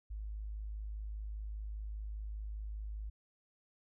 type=tone; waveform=sine; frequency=52.5 Hz; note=G#1; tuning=19 cents sharp; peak=-39 dBFS; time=0.1-3.1 s; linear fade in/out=10 ms; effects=none